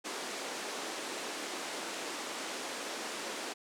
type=band-pass noise; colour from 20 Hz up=pink; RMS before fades=-40 dBFS; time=0.04-3.54 s; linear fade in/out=20 ms; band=280 to 9000 Hz; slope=24 dB/octave; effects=none